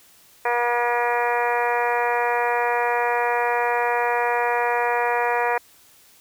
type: harmonic tone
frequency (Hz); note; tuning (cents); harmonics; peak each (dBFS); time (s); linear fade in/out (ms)
240; B3; -49; 2 / 3 / 4 / 5 / 6 / 7 / 8 / 9 / 10; -25 / -25 / -24 / -32 / -32 / -30 / -29 / -38 / -32; 0.45-5.58; 5
effects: white hiss -53 dBFS RMS until 6.2 s

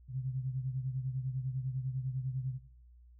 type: beating tone pair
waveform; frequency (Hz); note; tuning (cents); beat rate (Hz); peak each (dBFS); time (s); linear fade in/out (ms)
sine; 128.8 / 138.8; C3 / C#3; -27 / +3; 10; -35 / -40; 0.08-2.59; 50
effects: noise-tail reverb RT60 0.7 s tail -17 dB re dry + added 60 Hz sine -55 dBFS peak until 3.19 s

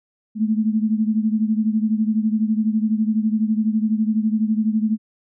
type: beating tone pair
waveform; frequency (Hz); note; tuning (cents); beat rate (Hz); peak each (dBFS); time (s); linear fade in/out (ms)
sine; 214.8 / 226.8; A3 / A#3; -41 / -47; 12; -18 / -22; 0.35-4.98; 50
effects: none

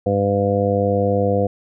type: harmonic tone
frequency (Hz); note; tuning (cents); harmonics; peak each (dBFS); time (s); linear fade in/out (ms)
100.2; G2; +38; 1 / 2 / 3 / 4 / 5 / 6 / 7; -22 / -23 / -27 / -28 / -18 / -28 / -25; 0.06-1.47; 5
effects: none

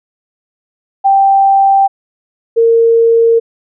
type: tone pair in turn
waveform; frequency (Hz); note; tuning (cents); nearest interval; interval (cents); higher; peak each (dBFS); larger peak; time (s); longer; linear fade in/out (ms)
sine; 784 / 459.5; G5 / A#4; 0 / -25; major sixth; 925; first; -5; neither; 1.04-1.88 / 2.56-3.4; neither; 20
effects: none

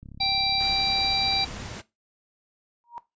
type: click train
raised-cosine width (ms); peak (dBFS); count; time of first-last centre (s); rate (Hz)
5; -31; 59; 0.03-1.716; 34.4
type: harmonic tone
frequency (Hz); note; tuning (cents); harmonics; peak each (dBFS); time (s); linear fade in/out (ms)
784; G5; 0; 1 / 3 / 5 / 6; -28 / -32 / -26 / -26; 0.2-1.45; 10
type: noise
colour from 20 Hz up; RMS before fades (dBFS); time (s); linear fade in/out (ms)
pink; -38; 0.59-1.82; 20
type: tone with exponential growth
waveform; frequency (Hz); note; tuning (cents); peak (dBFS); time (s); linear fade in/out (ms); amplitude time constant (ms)
sine; 947; A#5; +27; -29; 2.84-2.98; 0; 29
effects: noise-tail reverb RT60 0.2 s tail -17 dB re dry + resampled to 16000 Hz

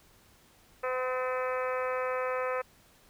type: harmonic tone with a mistuned harmonic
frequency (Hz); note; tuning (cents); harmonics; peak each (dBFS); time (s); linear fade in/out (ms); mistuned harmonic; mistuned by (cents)
255.4; C4; -42; 2 / 3 / 4 / 5 / 6 / 7 / 8 / 9 / 10; -31 / -43 / -38 / -36 / -44 / -42 / -46 / -46 / -46; 0.83-2.62; 10; 3; -16
effects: pink hiss -61 dBFS RMS until 3.09 s

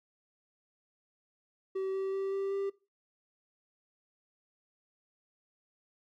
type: tone with pitch steps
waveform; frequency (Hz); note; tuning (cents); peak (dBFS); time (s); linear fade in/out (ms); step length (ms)
triangle; 382.9 / 385.8 / 388.7 / 391.6 / 394.6; G4 / G4 / G4 / G4 / G4; -41 / -28 / -15 / -2 / +11; -29; 1.75-2.7; 10; 190
effects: noise-tail reverb RT60 0.3 s tail -21 dB re dry + AAC 64 kbps

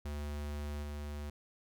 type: tone with level steps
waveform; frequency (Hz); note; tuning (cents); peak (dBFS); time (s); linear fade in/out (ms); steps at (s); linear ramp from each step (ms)
square; 73.42; D2; 0; -38 / -40; 0.05-1.3; 5; 0.82; 20
effects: none

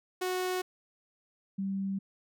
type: tone pair in turn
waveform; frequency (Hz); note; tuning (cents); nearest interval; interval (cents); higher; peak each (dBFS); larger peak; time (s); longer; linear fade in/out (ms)
sawtooth / sine; 367.5 / 194.68; F#4 / G3; -12 / -12; major seventh; 1100; first; -26 / -30; first; 0.21-0.62 / 1.58-1.99; neither; 10
effects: none

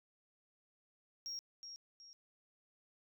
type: tone with echo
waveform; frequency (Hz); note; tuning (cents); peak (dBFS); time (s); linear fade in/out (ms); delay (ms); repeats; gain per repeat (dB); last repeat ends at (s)
sine; 5588; F8; 0; -39; 1.26-1.39; 0; 370; 2; -8; 2.13
effects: tanh soft clip ceiling -39 dBFS

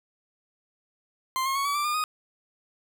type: tone with pitch steps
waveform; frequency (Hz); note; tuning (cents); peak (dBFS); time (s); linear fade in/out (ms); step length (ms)
40% pulse; 1046.5 / 1077.2 / 1108.7 / 1141.2 / 1174.7 / 1209.1 / 1244.5; C6 / C#6 / C#6 / C#6 / D6 / D#6 / D#6; 0 / -50 / 0 / +50 / 0 / -50 / 0; -24; 1.36-2.039; 0; 97
effects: none

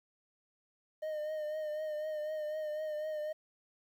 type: tone with vibrato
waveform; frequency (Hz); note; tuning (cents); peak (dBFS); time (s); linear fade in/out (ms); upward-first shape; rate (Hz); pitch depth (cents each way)
triangle; 613; D#5; -26; -33; 1.02-3.33; 10; triangle; 4; 42
effects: 11-bit

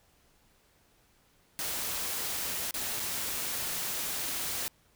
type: noise with dropouts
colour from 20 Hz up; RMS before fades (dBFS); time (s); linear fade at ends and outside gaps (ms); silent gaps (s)
white; -34; 1.59-4.68; 0; 2.709-2.741 / 2.997-3.001
effects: pink hiss -66 dBFS RMS until 4.95 s

